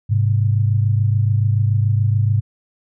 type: tone pair together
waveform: sine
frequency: 103.83 / 130.82 Hz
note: G#2 / C3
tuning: 0 / 0 cents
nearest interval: major third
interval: 400 cents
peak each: -14 / -20 dBFS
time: 0.09-2.41 s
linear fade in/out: 20 ms
effects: none